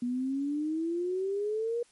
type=exponential sweep; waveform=sine; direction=up; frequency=240.1 to 480.7 Hz; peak=-28 dBFS; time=0.02-1.83 s; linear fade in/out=5 ms; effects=white hiss -63 dBFS RMS until 1.91 s + MP3 48 kbps